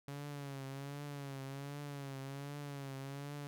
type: tone with vibrato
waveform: sawtooth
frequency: 140 Hz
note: C#3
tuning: 18 cents sharp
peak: -39 dBFS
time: 0.08-3.47 s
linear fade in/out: 0 ms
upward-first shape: triangle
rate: 1.3 Hz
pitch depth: 73 cents each way
effects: none